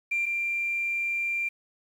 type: tone pair in turn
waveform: sine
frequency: 2374 / 2374 Hz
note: D7 / D7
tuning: +18 / +18 cents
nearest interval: unison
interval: 0 cents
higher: neither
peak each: -23 / -25 dBFS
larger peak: first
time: 0.11-0.26 / 0.26-1.49 s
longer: second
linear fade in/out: 10 ms
effects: tanh soft clip ceiling -20 dBFS + 9-bit